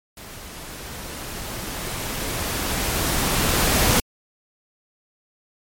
pink noise with level ramp, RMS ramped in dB -39 to -17 dBFS, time 0.17-4 s, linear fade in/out 2 ms, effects MP3 64 kbps

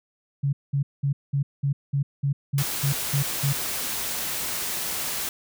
sine tone bursts, 140 Hz, C#3, 18 cents sharp, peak -20 dBFS, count 11, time 0.43-3.53 s, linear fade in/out 10 ms, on 100 ms, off 200 ms
white noise, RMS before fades -29 dBFS, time 2.58-5.29 s, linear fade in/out 2 ms
effects none

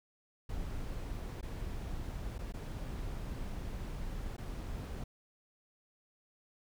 brown noise with dropouts, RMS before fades -40 dBFS, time 0.49-5.04 s, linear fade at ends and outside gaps 5 ms, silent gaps 1.412-1.427 / 2.382-2.389 / 2.524-2.538 / 4.367-4.38 s, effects none

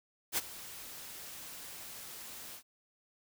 white noise with ADSR envelope, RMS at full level -30 dBFS, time 0.32-2.63 s, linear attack 56 ms, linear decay 27 ms, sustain -17 dB, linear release 84 ms, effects none

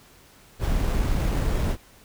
brown noise with sample-and-hold, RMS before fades -23 dBFS, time 0.59-1.77 s, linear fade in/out 50 ms, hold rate 8820 Hz, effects pink hiss -53 dBFS RMS until 2.04 s

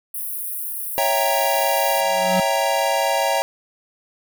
white high-pass noise, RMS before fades -28 dBFS, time 0.14-2.01 s, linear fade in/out 5 ms, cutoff 9500 Hz, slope 96 dB/octave
square chord, C# diminished seventh, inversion none, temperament equal, 554.4 / 659.3 / 784 / 932.3 Hz, C#5 / E5 / G5 / Bb5, 0 / 0 / 0 / 0 cents, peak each -24 dBFS, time 0.98-3.42 s, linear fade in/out 0 ms
square tone with exponential growth, 185 Hz, F#3, in tune, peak -19 dBFS, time 1.94-2.4 s, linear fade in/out 2 ms, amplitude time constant 100 ms
effects none

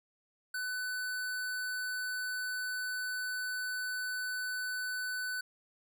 square tone, 1500 Hz, F#6, 23 cents sharp, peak -35 dBFS, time 0.54-5.41 s, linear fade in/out 5 ms, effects none

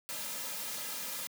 white noise with comb filter, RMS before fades -39 dBFS, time 0.09-1.27 s, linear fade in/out 0 ms, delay 2.7 ms, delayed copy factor -0.8, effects high-pass 200 Hz 12 dB/octave

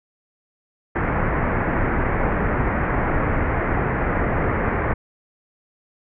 pink low-pass noise, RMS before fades -21 dBFS, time 0.95-4.94 s, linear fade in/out 10 ms, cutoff 2100 Hz, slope 48 dB/octave, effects none

